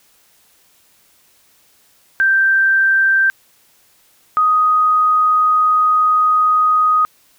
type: tone pair in turn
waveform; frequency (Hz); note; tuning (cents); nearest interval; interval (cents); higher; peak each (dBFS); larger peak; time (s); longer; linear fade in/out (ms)
sine; 1568 / 1248.7; G6 / D#6; 0 / +6; major third; 394; first; -10; neither; 2.2-3.3 / 4.37-7.05; second; 0
effects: white hiss -54 dBFS RMS until 7.38 s